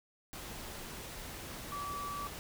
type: tone in noise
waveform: sine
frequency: 1152 Hz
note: D6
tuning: 34 cents flat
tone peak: -38 dBFS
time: 1.72-2.27 s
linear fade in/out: 0 ms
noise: pink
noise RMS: -45 dBFS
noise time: 0.33-2.39 s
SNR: +4 dB
effects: none